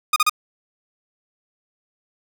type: tone bursts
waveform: sawtooth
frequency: 1231 Hz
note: D#6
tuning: 19 cents flat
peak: -10 dBFS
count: 3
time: 0.13-0.296 s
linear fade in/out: 5 ms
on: 32 ms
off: 35 ms
effects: none